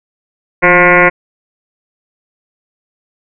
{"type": "tone with frequency modulation", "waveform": "sine", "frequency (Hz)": 1251, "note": "D#6", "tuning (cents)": 9, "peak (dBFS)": -4, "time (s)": [0.62, 1.1], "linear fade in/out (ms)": 20, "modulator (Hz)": 180, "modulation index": 5.6, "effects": []}